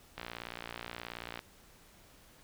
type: click train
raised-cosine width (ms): 0.3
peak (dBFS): -24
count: 72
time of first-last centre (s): 0.18-1.392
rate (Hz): 58.6
effects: pink hiss -60 dBFS RMS until 2.43 s